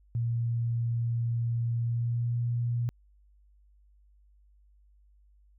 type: tone with pitch glide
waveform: sine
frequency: 117.2 to 119.32 Hz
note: A#2 to A#2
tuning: +10 to +41 cents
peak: -26 dBFS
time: 0.15-2.89 s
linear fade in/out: 0 ms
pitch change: +31 cents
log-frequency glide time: 1.79-2.37 s
effects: added 50 Hz sine -58 dBFS peak until 5.58 s